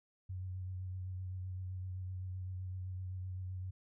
sine tone with vibrato, 92.5 Hz, F#2, in tune, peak -39 dBFS, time 0.29-3.71 s, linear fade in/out 10 ms, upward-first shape triangle, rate 7.8 Hz, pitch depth 29 cents each way, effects none

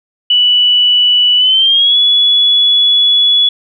sine tone with pitch glide, 2960 to 3400 Hz, F#7 to G#7, 0 to +40 cents, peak -6 dBFS, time 0.3-3.49 s, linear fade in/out 5 ms, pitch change +240 cents, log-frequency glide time 1.37-1.97 s, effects none

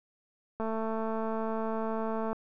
click train, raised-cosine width 1 ms, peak -21 dBFS, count 385, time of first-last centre 0.6-2.33 s, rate 222 Hz, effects none

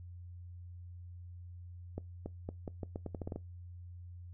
accelerating click train, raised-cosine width 2 ms, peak -26 dBFS, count 12, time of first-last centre 1.98-3.36 s, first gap 280 ms, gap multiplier 0.82, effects noise-tail reverb RT60 0.2 s tail -22 dB re dry + added 88 Hz sine -46 dBFS peak until 4.33 s

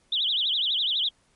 sine tone with vibrato, 3399 Hz, G#7, 39 cents sharp, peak -22 dBFS, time 0.12-1.09 s, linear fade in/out 5 ms, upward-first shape triangle, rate 12 Hz, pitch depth 280 cents each way, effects pink hiss -65 dBFS RMS until 1.35 s + MP3 48 kbps

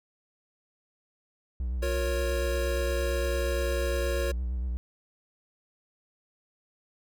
triangle tone with vibrato, 61.74 Hz, B1, in tune, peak -26 dBFS, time 1.6-4.77 s, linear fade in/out 0 ms, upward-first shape sine, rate 8.6 Hz, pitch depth 84 cents each way
square chord, Bb minor, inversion second, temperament equal with one note detuned, 357 / 466.2 / 554.4 Hz, F4 / Bb4 / Db5, +38 / 0 / 0 cents, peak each -35 / -36 / -32 dBFS, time 1.82-4.32 s, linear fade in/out 10 ms
effects none

